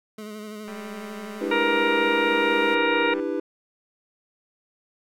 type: tone with vibrato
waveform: 25% pulse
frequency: 212.6 Hz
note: G#3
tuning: 41 cents sharp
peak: -31 dBFS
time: 0.18-2.75 s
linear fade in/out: 5 ms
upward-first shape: sine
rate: 12 Hz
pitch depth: 34 cents each way
type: click train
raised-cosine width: 0.5 ms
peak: -27 dBFS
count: 497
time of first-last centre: 0.68-3.198 s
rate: 197 Hz
type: chord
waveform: triangle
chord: E minor seventh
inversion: third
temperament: just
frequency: 296.7 / 329.6 / 395.6 / 494.4 Hz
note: D4 / E4 / G4 / B4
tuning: +18 / 0 / +16 / +2 cents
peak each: -28 dBFS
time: 1.41-3.4 s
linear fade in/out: 5 ms
type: harmonic tone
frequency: 470 Hz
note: A#4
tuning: 14 cents sharp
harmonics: 1 / 2 / 3 / 4 / 5 / 6 / 8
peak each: -25 / -26 / -27 / -29 / -28 / -33 / -35 dBFS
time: 1.51-3.14 s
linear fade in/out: 5 ms
effects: none